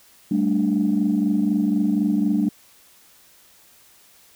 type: chord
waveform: sine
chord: G suspended second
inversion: none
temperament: equal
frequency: 196 / 220 / 293.7 Hz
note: G3 / A3 / D4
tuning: 0 / 0 / 0 cents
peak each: -21 / -21 / -21 dBFS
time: 0.31-2.49 s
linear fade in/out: 5 ms
effects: tanh soft clip ceiling -10 dBFS + white hiss -53 dBFS RMS until 4.35 s